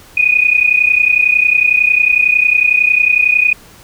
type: tone pair together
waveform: sine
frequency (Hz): 2458 / 2489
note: D#7 / D#7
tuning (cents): -22 / 0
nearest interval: unison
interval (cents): 22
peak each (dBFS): -11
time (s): 0.17-3.53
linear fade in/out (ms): 5
effects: pink hiss -41 dBFS RMS until 3.83 s